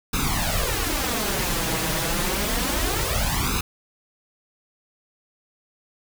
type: noise with flanger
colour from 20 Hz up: pink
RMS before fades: -24 dBFS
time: 0.13-3.61 s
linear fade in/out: 5 ms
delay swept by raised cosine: 0.78 to 6.28 ms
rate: 0.29 Hz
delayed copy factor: +0.85
effects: none